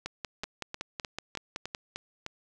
two click trains, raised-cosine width 0.2 ms, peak -19 / -17 dBFS, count 7 / 10, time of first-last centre 0.44-2.264 / 0.06-1.749 s, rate 3.29 / 5.33 Hz, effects none

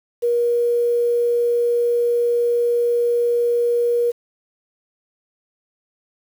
sine tone with quantisation, 476.5 Hz, A#4, 38 cents sharp, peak -15 dBFS, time 0.22-4.12 s, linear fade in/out 20 ms, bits 7, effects none

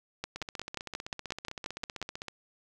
two click trains, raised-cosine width 0.2 ms, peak -21 / -17 dBFS, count 31 / 11, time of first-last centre 0.36-2.283 / 0.24-2.016 s, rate 15.6 / 5.63 Hz, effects none

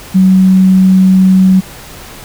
sine tone, 188 Hz, F#3, 28 cents sharp, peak -3 dBFS, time 0.14-1.61 s, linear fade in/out 20 ms, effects pink hiss -31 dBFS RMS until 2.24 s

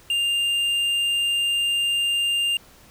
sine tone with tanh clipping, 2800 Hz, F7, 4 cents sharp, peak -21 dBFS, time 0.1-2.57 s, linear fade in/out 2 ms, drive 8 dB, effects pink hiss -51 dBFS RMS until 2.9 s

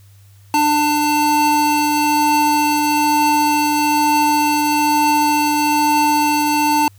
square tone pair together, 297.7 / 892 Hz, D4 / A5, +24 / +23 cents, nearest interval octave + perfect fifth, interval 1899 cents, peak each -19 / -15 dBFS, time 0.54-6.88 s, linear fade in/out 2 ms, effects added 99 Hz sine -43 dBFS peak until 6.98 s + white hiss -55 dBFS RMS until 6.98 s

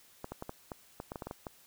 clicks, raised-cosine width 1 ms, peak -25 dBFS, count 12, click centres 0.244 / 0.32 / 0.424 / 0.494 / 0.718 / 1.001 / 1.119 / 1.158 / 1.222 / 1.27 / 1.311 / 1.468 s, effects white hiss -61 dBFS RMS until 1.66 s

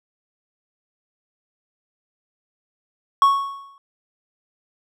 triangle tone with exponential decay, 1107 Hz, C#6, 3 cents flat, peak -7 dBFS, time 3.22-3.78 s, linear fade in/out 1 ms, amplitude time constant 120 ms, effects none

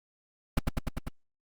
brown noise with echo, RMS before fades -21 dBFS, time 0.57-0.59 s, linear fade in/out 5 ms, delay 99 ms, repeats 5, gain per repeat -2 dB, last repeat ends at 1.085 s, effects Opus 48 kbps

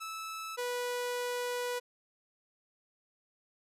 sawtooth tone pair in turn, 1309 / 490.3 Hz, E6 / B4, -13 / -13 cents, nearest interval octave + perfect fourth, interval 1700 cents, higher first, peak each -35 / -29 dBFS, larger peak second, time 0-0.57 / 0.57-1.8 s, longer second, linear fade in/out 20 ms, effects resampled to 32000 Hz

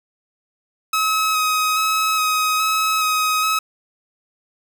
sawtooth tone with vibrato, 1273 Hz, D#6, 39 cents sharp, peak -13 dBFS, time 0.93-3.59 s, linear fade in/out 5 ms, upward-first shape square, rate 1.2 Hz, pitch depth 14 cents each way, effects none

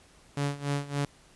sawtooth tone with tremolo, 142.6 Hz, C#3, 49 cents sharp, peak -22 dBFS, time 0.37-1.05 s, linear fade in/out 2 ms, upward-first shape sine, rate 3.5 Hz, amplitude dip 85%, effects pink hiss -58 dBFS RMS until 1.35 s + resampled to 24000 Hz

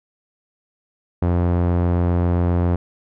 sawtooth tone with low-pass filter, 87.5 Hz, F2, 4 cents sharp, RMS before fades -18 dBFS, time 1.22-2.76 s, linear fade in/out 5 ms, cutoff 960 Hz, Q 0.65, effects none

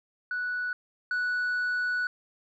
sine tone pair in turn, 1477 / 1477 Hz, F#6 / F#6, -3 / -3 cents, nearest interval unison, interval 0 cents, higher neither, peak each -27 / -23 dBFS, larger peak second, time 0.31-0.73 / 1.11-2.07 s, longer second, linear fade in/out 2 ms, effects tanh soft clip ceiling -25 dBFS

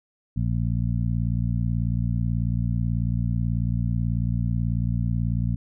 harmonic tone, 58.27 Hz, A#1, in tune, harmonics 1 / 2 / 3 / 4, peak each -27 / -24 / -28 / -33 dBFS, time 0.36-5.56 s, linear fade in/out 10 ms, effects none

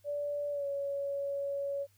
sine tone with pitch glide, 580 to 560.6 Hz, D5 to C#5, -22 to +19 cents, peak -32 dBFS, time 0.04-1.87 s, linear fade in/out 50 ms, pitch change -59 cents, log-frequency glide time 0.51-0.66 s, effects added 99 Hz sine -66 dBFS peak until 1.97 s + white hiss -70 dBFS RMS until 1.97 s

